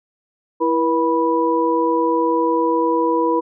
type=tone cluster; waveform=sine; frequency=330.5 / 482.2 / 982 Hz; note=E4 / B4 / B5; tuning=+5 / -41 / -10 cents; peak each=-19 dBFS; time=0.6-3.41 s; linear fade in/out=20 ms; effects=none